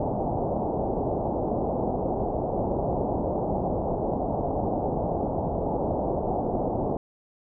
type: low-pass noise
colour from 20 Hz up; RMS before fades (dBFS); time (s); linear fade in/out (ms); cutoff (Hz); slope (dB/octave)
white; -27; 0-6.97; 2; 810; 48
effects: none